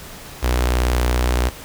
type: tone with notch filter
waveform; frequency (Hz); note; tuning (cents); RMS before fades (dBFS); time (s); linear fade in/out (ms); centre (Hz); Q
sawtooth; 61.4; B1; -9; -18; 0.42-1.5; 20; 160; 0.69
effects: pink hiss -37 dBFS RMS until 1.64 s